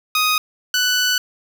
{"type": "tone pair in turn", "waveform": "15% pulse", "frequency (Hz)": [1249, 1489.3], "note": ["D#6", "F#6"], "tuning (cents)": [6, 11], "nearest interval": "minor third", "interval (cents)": 305, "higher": "second", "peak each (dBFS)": -9, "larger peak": "neither", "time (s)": [[0.15, 0.38], [0.74, 1.18]], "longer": "second", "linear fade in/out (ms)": 2, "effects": []}